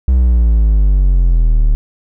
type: exponential sweep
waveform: triangle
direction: down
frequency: 64.9 to 36.71 Hz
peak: -5 dBFS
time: 0.08-1.75 s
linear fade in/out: 0 ms
effects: none